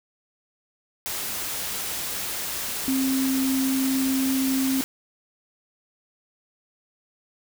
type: tone in noise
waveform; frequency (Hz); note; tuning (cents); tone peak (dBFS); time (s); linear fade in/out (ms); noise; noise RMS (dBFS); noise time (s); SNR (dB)
sine; 265.4; C4; +25; -21; 2.88-4.81; 0; white; -30; 1.06-4.84; +6
effects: none